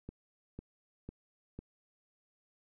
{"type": "click train", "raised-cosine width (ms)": 3, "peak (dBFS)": -30, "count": 4, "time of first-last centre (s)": [0.09, 1.59], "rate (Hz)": 2, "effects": []}